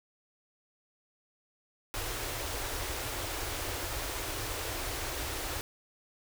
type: band-stop noise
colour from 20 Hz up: pink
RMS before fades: -36 dBFS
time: 1.94-5.61 s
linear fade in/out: 0 ms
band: 120 to 280 Hz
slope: 48 dB/octave
effects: none